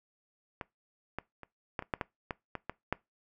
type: clicks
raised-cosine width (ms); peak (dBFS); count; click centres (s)
0.5; -22 / -20 / -30 / -17 / -27 / -15 / -17 / -19 / -21 / -20 / -14; 11; 0.612 / 1.186 / 1.433 / 1.792 / 1.824 / 1.938 / 2.012 / 2.308 / 2.553 / 2.696 / 2.926
effects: noise-tail reverb RT60 0.2 s tail -22 dB re dry